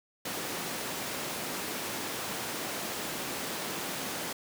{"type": "high-pass noise", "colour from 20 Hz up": "pink", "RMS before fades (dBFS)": -36, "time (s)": [0.25, 4.33], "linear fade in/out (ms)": 5, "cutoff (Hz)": 210, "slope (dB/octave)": 12, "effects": []}